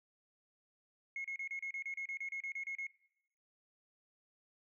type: tone bursts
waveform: sine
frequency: 2168 Hz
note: C#7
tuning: 39 cents flat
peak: -37 dBFS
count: 15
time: 1.16-2.868 s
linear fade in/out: 2 ms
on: 84 ms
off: 32 ms
effects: noise-tail reverb RT60 0.8 s tail -20 dB re dry + tanh soft clip ceiling -34 dBFS